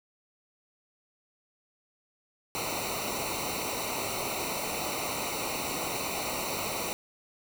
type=noise with comb filter; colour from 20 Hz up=pink; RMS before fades=-33 dBFS; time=2.55-6.93 s; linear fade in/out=0 ms; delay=0.6 ms; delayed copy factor=-0.9; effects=none